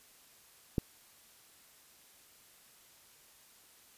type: click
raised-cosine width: 3 ms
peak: -16 dBFS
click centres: 0.782 s
effects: white hiss -61 dBFS RMS until 3.97 s + resampled to 32000 Hz